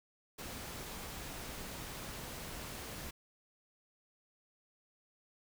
pink noise, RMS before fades -45 dBFS, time 0.38-3.11 s, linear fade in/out 10 ms, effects none

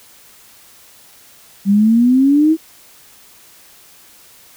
sine exponential sweep, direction up, 194.3 to 326.5 Hz, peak -8 dBFS, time 1.65-2.57 s, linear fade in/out 50 ms, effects white hiss -45 dBFS RMS until 4.56 s

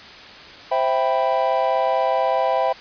triangle chord, C major seventh, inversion none, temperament equal, 523.3 / 659.3 / 784 / 987.8 Hz, C5 / E5 / G5 / B5, 0 / 0 / 0 / 0 cents, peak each -21 / -20 / -20 / -23 dBFS, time 0.71-2.73 s, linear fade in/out 10 ms, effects white hiss -40 dBFS RMS until 2.8 s + resampled to 11025 Hz

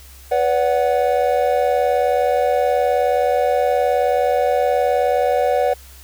triangle chord, B minor, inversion none, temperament equal with one note detuned, 493.9 / 572.9 / 740 Hz, B4 / D5 / F#5, 0 / -43 / 0 cents, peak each -17 dBFS, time 0.31-5.74 s, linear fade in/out 10 ms, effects added 66 Hz sine -41 dBFS peak until 6.03 s + white hiss -45 dBFS RMS until 6.03 s

